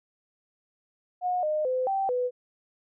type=tone with pitch steps; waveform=sine; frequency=724 / 612 / 511 / 778 / 496.8 Hz; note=F#5 / D#5 / C5 / G5 / B4; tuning=-38 / -29 / -41 / -13 / +10 cents; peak=-24 dBFS; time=1.21-2.31 s; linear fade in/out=50 ms; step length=220 ms; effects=none